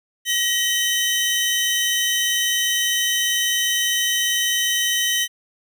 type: tone pair together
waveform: sawtooth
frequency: 1902 / 3053 Hz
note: A#6 / G7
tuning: +34 / -46 cents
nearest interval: minor sixth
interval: 820 cents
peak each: -19 / -17 dBFS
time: 0.25-5.28 s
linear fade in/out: 50 ms
effects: none